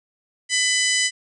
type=harmonic tone with a mistuned harmonic; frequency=1000 Hz; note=B5; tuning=21 cents sharp; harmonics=2 / 3 / 4 / 5 / 6 / 7 / 8 / 9; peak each=-22 / -25 / -30 / -25 / -28 / -28 / -27 / -32 dBFS; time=0.49-1.11 s; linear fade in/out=50 ms; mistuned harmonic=9; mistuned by=+34 cents; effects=none